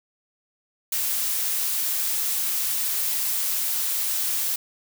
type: noise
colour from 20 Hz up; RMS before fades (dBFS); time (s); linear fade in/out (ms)
blue; -25; 0.92-4.56; 5
effects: none